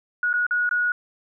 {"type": "tone with dropouts", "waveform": "sine", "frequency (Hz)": 1455, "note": "F#6", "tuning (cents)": -29, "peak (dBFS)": -19, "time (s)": [0.23, 0.92], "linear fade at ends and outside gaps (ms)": 2, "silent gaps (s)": [[0.33, 0.338], [0.466, 0.509], [0.692, 0.711]], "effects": []}